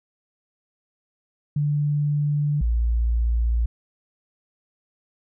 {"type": "tone pair in turn", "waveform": "sine", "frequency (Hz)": [146.83, 57.8], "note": ["D3", "A#1"], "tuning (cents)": [0, -14], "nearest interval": "octave + major third", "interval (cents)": 1614, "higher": "first", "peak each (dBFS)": [-19, -18], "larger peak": "second", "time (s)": [[1.56, 2.61], [2.61, 3.66]], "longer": "neither", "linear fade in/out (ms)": 5, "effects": []}